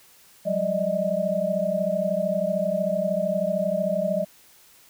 sine tone cluster, 181.5 / 197.6 / 598 / 631 Hz, F#3 / G3 / D5 / D#5, -33 / +14 / +31 / +24 cents, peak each -30 / -31 / -26 / -25 dBFS, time 0.45-4.25 s, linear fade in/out 20 ms, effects white hiss -54 dBFS RMS until 4.89 s

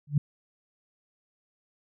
sine tone with exponential growth, 145.5 Hz, D3, 16 cents flat, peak -15 dBFS, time 0.07-0.18 s, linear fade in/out 5 ms, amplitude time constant 23 ms, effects none

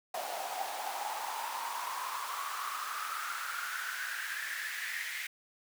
pink noise with high-pass filter sweep, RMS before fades -38 dBFS, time 0.14-5.27 s, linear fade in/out 5 ms, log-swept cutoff 690 to 2000 Hz, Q 6.8, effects none

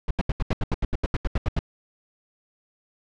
brown noise bursts, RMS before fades -22 dBFS, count 15, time 0.08-1.591 s, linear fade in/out 2 ms, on 27 ms, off 79 ms, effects low-pass 4000 Hz 12 dB/octave

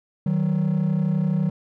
triangle tone pair together, 155.5 / 187.52 Hz, D#3 / F#3, -1 / +23 cents, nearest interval minor third, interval 324 cents, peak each -19 dBFS, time 0.26-1.5 s, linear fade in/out 5 ms, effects tanh soft clip ceiling -13 dBFS

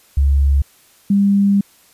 sine tone pair in turn, 69.6 / 199.78 Hz, C#2 / G3, +8 / +33 cents, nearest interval octave + tritone, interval 1825 cents, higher second, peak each -10 dBFS, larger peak neither, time 0.17-0.62 / 1.1-1.61 s, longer second, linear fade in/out 5 ms, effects white hiss -51 dBFS RMS until 1.93 s + resampled to 32000 Hz

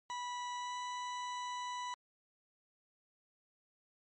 40% pulse tone with pitch glide, 981 to 987.8 Hz, B5 to B5, -12 to 0 cents, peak -38 dBFS, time 0.1-1.94 s, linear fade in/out 0 ms, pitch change +12 cents, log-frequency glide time 0.56-0.76 s, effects MP3 32 kbps

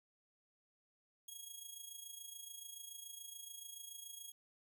10% pulse tone with amplitude modulation, 3300 Hz, G#7, 12 cents flat, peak -38 dBFS, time 1.28-4.32 s, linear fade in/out 5 ms, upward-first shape sine, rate 27 Hz, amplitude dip 65%, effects none

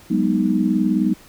sine chord, G# minor seventh, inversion third, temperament equal with one note detuned, 188.12 / 207.7 / 246.9 / 311.1 Hz, F#3 / G#3 / B3 / D#4, +29 / 0 / 0 / 0 cents, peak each -21 dBFS, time 0.1-1.14 s, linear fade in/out 10 ms, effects pink hiss -47 dBFS RMS until 1.28 s

